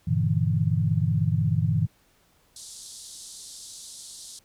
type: chord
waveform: sine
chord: E half-diminished seventh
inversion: first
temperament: just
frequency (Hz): 98.89 / 118.67 / 148.33 / 164.81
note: G2 / Bb2 / D3 / E3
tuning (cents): +16 / +31 / +18 / 0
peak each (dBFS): -26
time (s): 0.07-1.87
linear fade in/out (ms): 10
type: band-pass noise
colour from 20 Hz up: white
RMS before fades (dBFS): -43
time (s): 2.56-4.39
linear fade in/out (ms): 2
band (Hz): 3600 to 10000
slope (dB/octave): 48
effects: pink hiss -63 dBFS RMS until 4.44 s